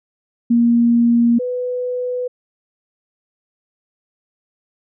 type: tone pair in turn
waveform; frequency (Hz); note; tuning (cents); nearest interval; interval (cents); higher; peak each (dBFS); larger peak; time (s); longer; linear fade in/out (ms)
sine; 235.6 / 497.3; A#3 / B4; +19 / +12; octave + minor second; 1293; second; -10 / -19; first; 0.5-1.39 / 1.39-2.28; neither; 10
effects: none